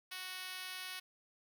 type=tone with high-pass filter; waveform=5% pulse; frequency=370 Hz; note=F#4; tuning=in tune; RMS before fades=-45 dBFS; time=0.11-1 s; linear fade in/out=10 ms; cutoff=1200 Hz; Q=0.61; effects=none